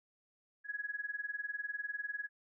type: tone with tremolo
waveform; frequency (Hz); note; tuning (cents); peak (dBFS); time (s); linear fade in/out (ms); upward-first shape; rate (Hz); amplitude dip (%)
sine; 1675; G#6; +14; -34; 0.64-2.29; 50; sine; 20; 90
effects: none